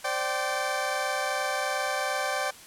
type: chord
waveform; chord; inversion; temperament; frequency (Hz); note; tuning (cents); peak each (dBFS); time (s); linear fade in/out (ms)
20% pulse; C suspended second; none; equal with one note detuned; 523.3 / 587.3 / 773.6; C5 / D5 / G5; 0 / 0 / -23; -29 / -26 / -25; 0.04-2.51; 10
effects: white hiss -48 dBFS RMS until 2.66 s + low-pass 11000 Hz 12 dB/octave